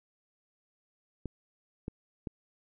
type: clicks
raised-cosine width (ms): 3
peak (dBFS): -23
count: 3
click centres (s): 1.257 / 1.881 / 2.272
effects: none